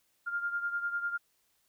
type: beating tone pair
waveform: sine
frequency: 1400 / 1410 Hz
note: F6 / F6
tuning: +4 / +16 cents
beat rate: 10 Hz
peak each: -32 / -38 dBFS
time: 0.26-1.18 s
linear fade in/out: 20 ms
effects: white hiss -73 dBFS RMS until 1.68 s